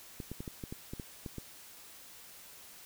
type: clicks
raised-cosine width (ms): 3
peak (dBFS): -27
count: 10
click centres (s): 0.202 / 0.316 / 0.405 / 0.478 / 0.638 / 0.725 / 0.935 / 0.998 / 1.262 / 1.383
effects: white hiss -53 dBFS RMS until 2.85 s